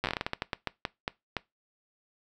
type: slowing click train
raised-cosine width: 0.3 ms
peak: -13 dBFS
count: 17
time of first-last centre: 0.04-1.367 s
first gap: 8 ms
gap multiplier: 1.27
effects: noise-tail reverb RT60 0.2 s tail -21 dB re dry